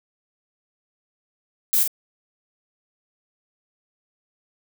violet noise with echo, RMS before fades -19 dBFS, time 1.73-1.83 s, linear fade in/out 0 ms, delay 47 ms, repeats 1, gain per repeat -5 dB, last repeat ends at 1.877 s, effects none

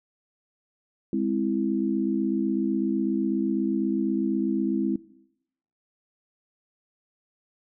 sine chord, Ab augmented, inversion none, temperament equal with one note detuned, 205.4 / 261.6 / 329.6 Hz, Ab3 / C4 / E4, -19 / 0 / 0 cents, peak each -27 dBFS, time 1.13-4.96 s, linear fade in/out 2 ms, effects noise-tail reverb RT60 0.8 s tail -19 dB re dry

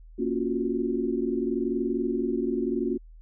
sine chord, Gb major seventh, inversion first, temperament equal, 233.1 / 277.2 / 349.2 / 370 Hz, Bb3 / Db4 / F4 / Gb4, 0 / 0 / 0 / 0 cents, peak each -30 dBFS, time 0.18-2.98 s, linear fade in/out 20 ms, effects added 40 Hz sine -45 dBFS peak until 3.21 s

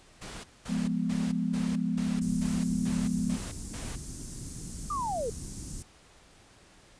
pink noise bursts, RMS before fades -42 dBFS, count 9, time 0.21-3.96 s, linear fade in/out 10 ms, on 230 ms, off 210 ms
sine chord, F diminished, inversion none, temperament equal, 174.61 / 207.7 / 246.9 Hz, F3 / Ab3 / Cb4, 0 / 0 / 0 cents, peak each -31 dBFS, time 0.67-3.39 s, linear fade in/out 50 ms
pink band-stop noise, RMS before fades -39 dBFS, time 2.21-5.83 s, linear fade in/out 10 ms, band 290 to 6100 Hz, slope 24 dB/octave
sine linear sweep, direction down, 1223 to 420.5 Hz, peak -29 dBFS, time 4.9-5.3 s, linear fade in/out 5 ms
effects pink hiss -57 dBFS RMS until 6.99 s + resampled to 22050 Hz

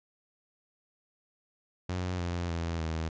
sawtooth tone with pitch steps, 90.6 / 87.11 / 83.76 / 80.53 Hz, F#2 / F2 / E2 / E2, -36 / -4 / +28 / -40 cents, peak -27 dBFS, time 1.89-3.09 s, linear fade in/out 5 ms, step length 300 ms, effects resampled to 16000 Hz

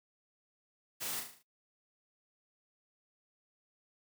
white noise with echo, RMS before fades -39 dBFS, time 1-1.21 s, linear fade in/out 20 ms, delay 37 ms, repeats 6, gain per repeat -5 dB, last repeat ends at 1.432 s, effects noise-tail reverb RT60 0.2 s tail -26 dB re dry + high-pass 100 Hz 12 dB/octave

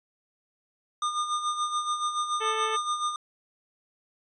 square tone with tremolo, 1214 Hz, D#6, 43 cents flat, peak -25 dBFS, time 1.02-3.16 s, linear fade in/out 2 ms, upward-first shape sine, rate 7 Hz, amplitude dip 60%
harmonic tone, 439.8 Hz, A4, 1 cent flat, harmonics 1 / 2 / 3 / 4 / 5 / 6 / 7 / 8, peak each -32 / -35 / -37 / -38 / -39 / -40 / -40 / -41 dBFS, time 2.4-2.77 s, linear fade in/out 20 ms
effects resampled to 22050 Hz

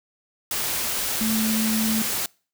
sine tone in noise, 220 Hz, A3, in tune, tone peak -22 dBFS, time 1.21-2.02 s, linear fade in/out 2 ms, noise white, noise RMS -26 dBFS, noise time 0.51-2.26 s, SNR +1 dB, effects noise-tail reverb RT60 0.4 s tail -26 dB re dry

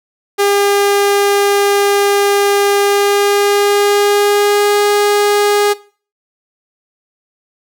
sawtooth tone with pitch glide, 403.3 to 411.5 Hz, G4 to G#4, +49 to -16 cents, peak -6 dBFS, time 0.38-5.74 s, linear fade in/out 20 ms, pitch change +35 cents, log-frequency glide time 2.79-4.83 s, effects noise-tail reverb RT60 0.4 s tail -19 dB re dry

